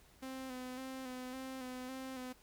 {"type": "tone with vibrato", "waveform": "sawtooth", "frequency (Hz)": 258, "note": "C4", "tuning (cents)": -24, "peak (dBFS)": -39, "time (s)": [0.22, 2.33], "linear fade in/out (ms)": 10, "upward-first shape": "square", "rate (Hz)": 1.8, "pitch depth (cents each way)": 31, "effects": ["added 60 Hz sine -70 dBFS peak until 2.42 s", "pink hiss -65 dBFS RMS until 2.42 s"]}